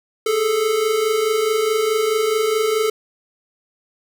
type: tone pair together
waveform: square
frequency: 415.3 / 440 Hz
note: G#4 / A4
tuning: 0 / 0 cents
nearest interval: minor second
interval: 100 cents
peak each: -24 / -18 dBFS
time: 0.26-2.9 s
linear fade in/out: 5 ms
effects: 8-bit